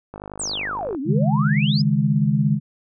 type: click train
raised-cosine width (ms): 1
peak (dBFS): -20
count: 42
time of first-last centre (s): 0.14-0.949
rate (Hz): 50.7
type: exponential two-way sweep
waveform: sine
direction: down then up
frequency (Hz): 8870 to 253.6 to 5300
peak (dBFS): -24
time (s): 0.39-1.82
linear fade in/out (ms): 10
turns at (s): 1
type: chord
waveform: sine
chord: C# suspended second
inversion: none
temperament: equal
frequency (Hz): 138.59 / 155.56 / 207.7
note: C#3 / D#3 / G#3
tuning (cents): 0 / 0 / 0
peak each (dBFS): -20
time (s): 1.05-2.6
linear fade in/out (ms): 50
effects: none